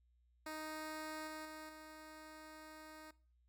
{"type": "tone with level steps", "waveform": "10% pulse", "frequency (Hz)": 311.1, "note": "D#4", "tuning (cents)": 0, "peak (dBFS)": [-36, -38, -41, -45], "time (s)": [0.46, 3.11], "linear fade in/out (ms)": 5, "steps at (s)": [1.27, 1.45, 1.69], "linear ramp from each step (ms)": 2, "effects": ["noise-tail reverb RT60 0.4 s tail -20 dB re dry", "added 60 Hz sine -70 dBFS peak until 3.48 s"]}